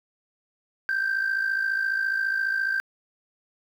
sine tone with amplitude modulation, 1568 Hz, G6, in tune, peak -18 dBFS, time 0.89-2.8 s, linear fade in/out 0 ms, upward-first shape sine, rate 54.6 Hz, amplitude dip 70%, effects tanh soft clip ceiling -19 dBFS + 9-bit

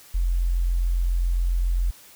sine tone, 43.65 Hz, F1, in tune, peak -19 dBFS, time 0.14-1.91 s, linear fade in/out 10 ms, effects white hiss -49 dBFS RMS until 2.15 s

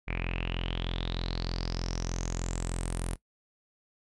sawtooth tone with low-pass filter sweep, 43.25 Hz, F1, 16 cents flat, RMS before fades -33 dBFS, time 0.07-3.16 s, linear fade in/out 20 ms, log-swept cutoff 2300 to 10000 Hz, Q 9.3, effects noise-tail reverb RT60 0.1 s tail -19 dB re dry

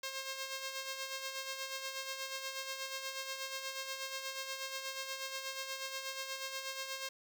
5% pulse tone with tremolo, 534 Hz, C5, 35 cents sharp, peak -26 dBFS, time 0.03-7.09 s, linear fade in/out 5 ms, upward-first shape sine, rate 8.3 Hz, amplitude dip 50%, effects none

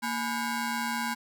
20% pulse ring-modulated tone, 610 Hz, D#5, 34 cents flat, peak -21 dBFS, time 0.02-1.15 s, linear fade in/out 20 ms, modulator 378 Hz, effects none

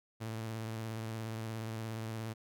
sawtooth tone with vibrato, 111.6 Hz, A2, 25 cents sharp, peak -34 dBFS, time 0.2-2.34 s, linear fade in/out 20 ms, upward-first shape triangle, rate 17 Hz, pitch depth 46 cents each way, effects none

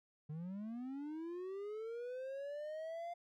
triangle linear sweep, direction up, 146.83 to 698.5 Hz, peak -40 dBFS, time 0.29-3.14 s, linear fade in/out 10 ms, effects none

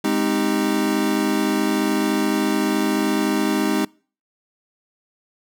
square chord, Ab major seventh, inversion none, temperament equal, 207.7 / 261.6 / 311.1 / 392 Hz, Ab3 / C4 / Eb4 / G4, 0 / 0 / 0 / 0 cents, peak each -24 / -25 / -23 / -27 dBFS, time 0.04-3.85 s, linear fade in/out 5 ms, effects noise-tail reverb RT60 0.4 s tail -25 dB re dry

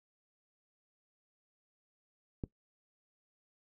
click, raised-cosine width 3 ms, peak -23 dBFS, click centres 2.438 s, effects noise-tail reverb RT60 0.1 s tail -19 dB re dry

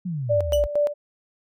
sine exponential sweep, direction down, 190 to 53.9 Hz, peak -25 dBFS, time 0.05-0.67 s, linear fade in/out 10 ms
sine tone with tremolo, 586 Hz, D5, 4 cents flat, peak -17 dBFS, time 0.29-0.94 s, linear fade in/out 20 ms, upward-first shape square, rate 4.3 Hz, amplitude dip 70%
sawtooth tone with exponential decay, 2960 Hz, F#7, in tune, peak -22 dBFS, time 0.53-0.65 s, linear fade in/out 2 ms, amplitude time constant 25 ms
effects none

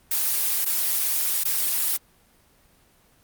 blue noise with dropouts, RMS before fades -23 dBFS, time 0.11-1.97 s, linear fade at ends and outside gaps 5 ms, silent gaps 0.648-0.66 / 1.436-1.452 s, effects pink hiss -59 dBFS RMS until 3.23 s + Opus 24 kbps

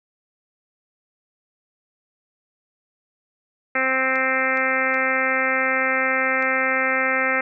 harmonic tone, 262.1 Hz, C4, 3 cents sharp, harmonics 1 / 2 / 3 / 4 / 5 / 6 / 7 / 8 / 9 / 10, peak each -31 / -26 / -31 / -35 / -26 / -27 / -25 / -24 / -29 / -36 dBFS, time 3.75-7.41 s, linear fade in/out 5 ms
clicks, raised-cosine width 0.2 ms, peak -25 dBFS, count 4, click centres 4.157 / 4.573 / 4.943 / 6.425 s
effects none

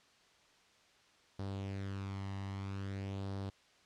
sawtooth tone with flanger, 97.9 Hz, G2, 2 cents flat, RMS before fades -41 dBFS, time 1.39-3.5 s, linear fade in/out 5 ms, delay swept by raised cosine 0.21 to 1.03 ms, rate 0.51 Hz, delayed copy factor +0.55, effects white hiss -66 dBFS RMS until 3.85 s + low-pass 5000 Hz 12 dB/octave

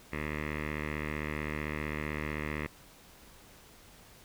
10% pulse tone with low-pass filter, 75.6 Hz, D#2, 49 cents flat, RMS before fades -36 dBFS, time 0.12-2.67 s, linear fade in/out 10 ms, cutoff 2200 Hz, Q 6.5, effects pink hiss -56 dBFS RMS until 4.24 s

